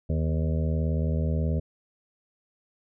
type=harmonic tone with a mistuned harmonic; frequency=78.5 Hz; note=D#2; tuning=16 cents sharp; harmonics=1 / 2 / 3 / 5 / 6 / 7 / 8; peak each=-25 / -28 / -34 / -40 / -39 / -39 / -42 dBFS; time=0.09-1.6 s; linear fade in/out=10 ms; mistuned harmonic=3; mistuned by=+47 cents; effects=none